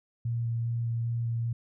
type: tone with vibrato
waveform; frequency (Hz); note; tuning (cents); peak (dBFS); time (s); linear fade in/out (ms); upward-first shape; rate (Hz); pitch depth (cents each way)
sine; 116.7; A#2; +2; -27; 0.25-1.53; 5; square; 2.5; 9
effects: none

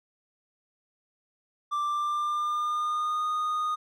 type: tone with pitch glide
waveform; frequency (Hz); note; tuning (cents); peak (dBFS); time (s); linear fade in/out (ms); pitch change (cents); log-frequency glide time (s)
triangle; 1177 to 1233.4; D6 to D#6; +3 to -16; -24; 1.71-3.76; 20; +81; 1.83-3.27
effects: none

